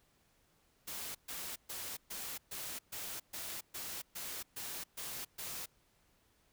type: noise bursts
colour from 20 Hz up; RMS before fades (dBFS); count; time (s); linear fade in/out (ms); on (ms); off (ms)
white; -43; 12; 0.87-5.66; 10; 280; 130
effects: pink hiss -72 dBFS RMS until 6.52 s